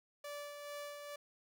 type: tone with tremolo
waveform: sawtooth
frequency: 581 Hz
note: D5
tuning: 19 cents flat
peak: -39 dBFS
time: 0.24-1.16 s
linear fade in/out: 5 ms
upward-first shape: sine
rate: 2.3 Hz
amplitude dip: 40%
effects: none